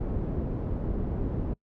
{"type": "low-pass noise", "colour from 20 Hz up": "pink", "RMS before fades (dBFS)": -30, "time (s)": [0, 1.54], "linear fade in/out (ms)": 10, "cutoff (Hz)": 400, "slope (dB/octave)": 12, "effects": ["noise-tail reverb RT60 0.1 s tail -25 dB re dry"]}